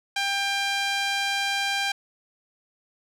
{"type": "tone with band-pass filter", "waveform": "sawtooth", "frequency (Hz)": 795, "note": "G5", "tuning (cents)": 24, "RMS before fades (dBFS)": -26, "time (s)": [0.16, 1.92], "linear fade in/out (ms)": 5, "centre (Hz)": 3100, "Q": 0.87, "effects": []}